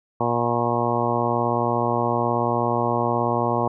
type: harmonic tone with a mistuned harmonic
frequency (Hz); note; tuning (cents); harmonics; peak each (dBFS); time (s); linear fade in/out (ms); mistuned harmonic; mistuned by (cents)
118.9; A#2; +35; 1 / 2 / 3 / 4 / 5 / 6 / 7 / 8 / 9; -28 / -28 / -28 / -28 / -28 / -28 / -28 / -28 / -28; 0.2-3.68; 5; 9; +22
effects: none